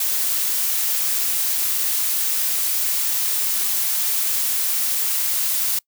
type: noise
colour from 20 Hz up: blue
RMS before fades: -21 dBFS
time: 0-5.79 s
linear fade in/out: 5 ms
effects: noise-tail reverb RT60 0.1 s tail -25 dB re dry